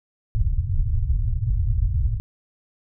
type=low-pass noise; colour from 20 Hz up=pink; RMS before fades=-21 dBFS; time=0.35-2.2 s; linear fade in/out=0 ms; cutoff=120 Hz; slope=48 dB/octave; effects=none